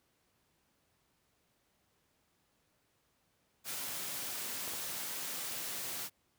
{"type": "high-pass noise", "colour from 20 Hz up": "white", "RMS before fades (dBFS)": -40, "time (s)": [3.64, 6.1], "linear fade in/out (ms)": 50, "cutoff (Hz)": 100, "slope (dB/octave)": 96}
{"type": "clicks", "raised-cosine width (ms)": 1, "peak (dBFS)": -33, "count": 2, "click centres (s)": [4.678, 4.736]}
{"effects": ["pink hiss -75 dBFS RMS until 6.38 s", "high-pass 60 Hz 12 dB/octave"]}